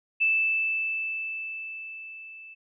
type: tone with level ramp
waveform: sine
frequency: 2637 Hz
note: E7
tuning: in tune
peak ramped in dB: -19 to -43 dBFS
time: 0.2-2.55 s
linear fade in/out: 20 ms
effects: none